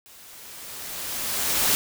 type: noise with level ramp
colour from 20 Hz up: white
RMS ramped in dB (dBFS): -49 to -20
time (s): 0.06-1.75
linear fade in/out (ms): 0
effects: none